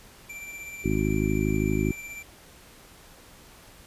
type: tone with tremolo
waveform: square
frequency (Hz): 2349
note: D7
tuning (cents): 0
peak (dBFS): -36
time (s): 0.29-2.23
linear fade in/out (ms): 10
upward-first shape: triangle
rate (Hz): 16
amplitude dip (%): 45
type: harmonic tone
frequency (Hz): 52.5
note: G#1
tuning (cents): +19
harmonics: 1 / 2 / 3 / 4 / 5 / 6 / 7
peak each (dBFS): -30 / -30 / -30 / -30 / -30 / -30 / -30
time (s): 0.84-1.92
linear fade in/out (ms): 10
effects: pink hiss -51 dBFS RMS until 3.86 s + resampled to 32000 Hz